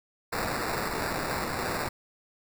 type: noise with sample-and-hold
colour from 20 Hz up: blue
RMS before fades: -31 dBFS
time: 0.32-1.89 s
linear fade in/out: 10 ms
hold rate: 3150 Hz
effects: none